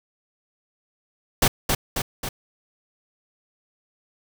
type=noise with echo; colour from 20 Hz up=pink; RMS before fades=-17 dBFS; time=1.42-1.48 s; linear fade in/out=5 ms; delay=270 ms; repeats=3; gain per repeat=-4 dB; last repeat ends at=2.29 s; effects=none